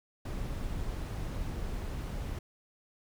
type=noise; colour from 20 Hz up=brown; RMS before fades=-36 dBFS; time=0.25-2.39 s; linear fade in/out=5 ms; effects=none